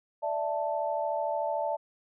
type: chord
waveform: sine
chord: D suspended second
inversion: none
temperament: just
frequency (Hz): 587.3 / 660.7 / 881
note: D5 / E5 / A5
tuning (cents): 0 / +4 / +2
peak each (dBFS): -32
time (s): 0.22-1.77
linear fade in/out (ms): 20
effects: none